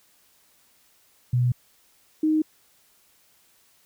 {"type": "tone pair in turn", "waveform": "sine", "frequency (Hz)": [123.47, 311.1], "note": ["B2", "D#4"], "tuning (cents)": [0, 0], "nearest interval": "octave + major third", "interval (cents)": 1600, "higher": "second", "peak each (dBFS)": -18, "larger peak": "neither", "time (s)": [[1.33, 1.52], [2.23, 2.42]], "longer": "neither", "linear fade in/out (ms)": 5, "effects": ["white hiss -61 dBFS RMS until 3.85 s"]}